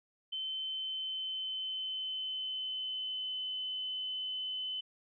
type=tone with pitch glide; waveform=sine; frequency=3073 to 3032 Hz; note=G7 to F#7; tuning=-35 to +42 cents; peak=-35 dBFS; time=0.32-4.81 s; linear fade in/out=10 ms; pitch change=-23 cents; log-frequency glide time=0.63-3.44 s; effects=none